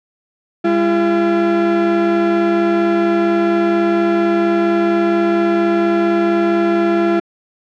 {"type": "tone pair together", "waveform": "35% pulse", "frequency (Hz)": [202.1, 339.9], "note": ["G#3", "F4"], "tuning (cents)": [-47, -47], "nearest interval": "major sixth", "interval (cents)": 900, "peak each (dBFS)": [-18, -11], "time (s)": [0.64, 7.2], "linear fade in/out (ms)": 10, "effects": ["low-pass 2000 Hz 12 dB/octave"]}